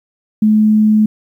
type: tone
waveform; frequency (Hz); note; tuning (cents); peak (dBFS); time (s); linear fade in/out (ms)
sine; 214.6; A3; -43; -7; 0.42-1.06; 5
effects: 8-bit